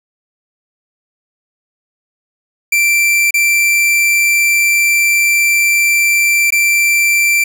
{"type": "tone with dropouts", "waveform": "45% pulse", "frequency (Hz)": 2349, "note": "D7", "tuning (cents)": 0, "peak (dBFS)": -9, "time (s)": [2.72, 7.44], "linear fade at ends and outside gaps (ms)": 5, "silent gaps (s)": [[3.308, 3.34], [6.505, 6.522]], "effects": []}